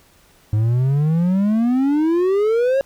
triangle exponential sweep, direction up, 104.2 to 554.4 Hz, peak -12 dBFS, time 0.53-2.81 s, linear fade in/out 0 ms, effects pink hiss -53 dBFS RMS until 2.85 s

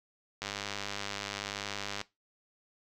click train, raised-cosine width 0.2 ms, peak -18 dBFS, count 162, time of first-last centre 0.42-2.014 s, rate 101 Hz, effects noise-tail reverb RT60 0.2 s tail -18 dB re dry

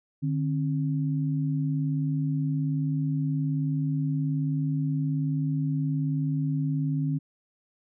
sine tone pair together, 149.8 / 268.6 Hz, D3 / C4, +35 / +46 cents, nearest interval minor seventh, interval 1011 cents, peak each -25 / -30 dBFS, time 0.22-7.19 s, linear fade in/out 20 ms, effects none

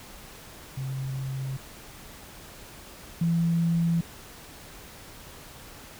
sine tone pair in turn, 133.3 / 167.95 Hz, C3 / E3, +33 / +33 cents, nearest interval major third, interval 400 cents, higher second, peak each -29 / -21 dBFS, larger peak second, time 0.77-1.57 / 3.21-4.01 s, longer neither, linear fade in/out 5 ms, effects pink hiss -46 dBFS RMS until 5.99 s

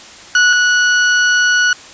40% pulse tone pair in turn, 1469 / 1469 Hz, F#6 / F#6, -13 / -13 cents, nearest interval unison, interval 0 cents, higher neither, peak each -7 / -9 dBFS, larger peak first, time 0.35-0.53 / 0.53-1.73 s, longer second, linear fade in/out 2 ms, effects white hiss -36 dBFS RMS until 1.93 s + resampled to 16000 Hz

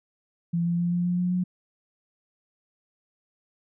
sine tone with pitch steps, 170 / 171.78 / 173.57 / 175.39 / 177.22 / 179.07 / 180.94 Hz, F3 / F3 / F3 / F3 / F3 / F3 / F#3, -46 / -28 / -10 / +8 / +26 / +44 / -38 cents, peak -22 dBFS, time 0.53-1.44 s, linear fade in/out 10 ms, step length 130 ms, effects none

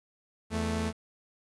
sawtooth tone pair together, 83.24 / 220 Hz, E2 / A3, +17 / 0 cents, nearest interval octave + perfect fourth, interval 1683 cents, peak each -28 / -27 dBFS, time 0.5-0.93 s, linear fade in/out 50 ms, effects resampled to 24000 Hz + 10-bit

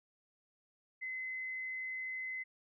sine tone, 2043 Hz, C7, 42 cents flat, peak -38 dBFS, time 1.01-2.44 s, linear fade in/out 20 ms, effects none

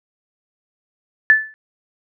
sine tone with exponential decay, 1748 Hz, A6, 12 cents flat, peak -4 dBFS, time 1.3-1.54 s, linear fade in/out 0 ms, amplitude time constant 51 ms, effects none

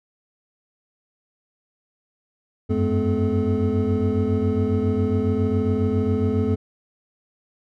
triangle tone cluster, 91.2 / 98.5 / 214 / 254.3 / 431.7 Hz, F#2 / G2 / A3 / C4 / A4, -24 / +9 / -48 / -49 / -33 cents, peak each -23 dBFS, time 2.69-6.56 s, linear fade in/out 20 ms, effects none

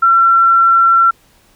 sine tone, 1356 Hz, E6, 49 cents sharp, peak -6 dBFS, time 0.02-1.11 s, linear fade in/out 10 ms, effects pink hiss -51 dBFS RMS until 1.55 s

